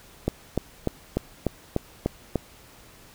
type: click train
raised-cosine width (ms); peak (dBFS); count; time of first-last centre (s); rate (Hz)
2; -9; 8; 0.28-2.357; 3.37
effects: pink hiss -51 dBFS RMS until 3.14 s